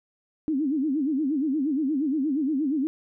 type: tone with vibrato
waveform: sine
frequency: 287.6 Hz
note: D4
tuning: 36 cents flat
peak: -22 dBFS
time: 0.48-2.87 s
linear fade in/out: 0 ms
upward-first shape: sine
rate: 8.5 Hz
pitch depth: 190 cents each way
effects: none